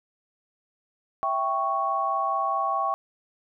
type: chord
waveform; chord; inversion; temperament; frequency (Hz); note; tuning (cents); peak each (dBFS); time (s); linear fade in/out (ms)
sine; C# diminished; first; equal; 659.3 / 784 / 1108.7; E5 / G5 / C#6; 0 / 0 / 0; -31 / -28 / -25; 1.23-2.94; 0
effects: none